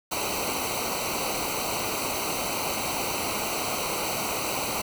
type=noise with comb filter; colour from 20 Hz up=pink; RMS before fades=-29 dBFS; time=0.11-4.82 s; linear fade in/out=10 ms; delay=0.58 ms; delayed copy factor=-0.9; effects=none